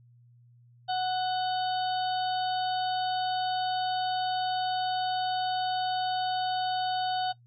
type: harmonic tone with a mistuned harmonic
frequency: 740 Hz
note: F#5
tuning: in tune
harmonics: 1 / 2 / 4 / 5 / 6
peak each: -27 / -39 / -38 / -40 / -40 dBFS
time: 0.88-7.33 s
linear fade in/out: 20 ms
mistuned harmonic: 4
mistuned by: +27 cents
effects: noise-tail reverb RT60 0.1 s tail -19 dB re dry + added 120 Hz sine -55 dBFS peak until 7.46 s